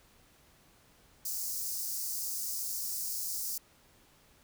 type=high-pass noise; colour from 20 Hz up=white; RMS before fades=-36 dBFS; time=1.25-3.58 s; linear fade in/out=5 ms; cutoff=4800 Hz; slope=48 dB/octave; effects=pink hiss -63 dBFS RMS until 4.43 s